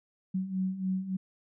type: beating tone pair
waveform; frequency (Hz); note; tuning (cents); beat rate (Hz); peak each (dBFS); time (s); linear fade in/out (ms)
sine; 185.5 / 189; F#3 / F#3; +5 / +37; 3.5; -35 / -30; 0.34-1.17; 10
effects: none